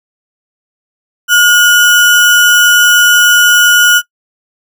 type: tone with sample-and-hold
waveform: sine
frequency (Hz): 1437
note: F6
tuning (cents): +49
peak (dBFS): -3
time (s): 1.28-4.02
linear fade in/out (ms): 50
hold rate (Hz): 4410
effects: noise-tail reverb RT60 0.1 s tail -22 dB re dry